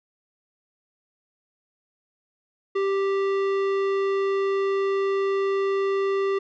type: tone with tanh clipping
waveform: sine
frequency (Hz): 392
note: G4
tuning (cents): 0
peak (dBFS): -23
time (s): 2.75-6.39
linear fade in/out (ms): 10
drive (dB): 15
effects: none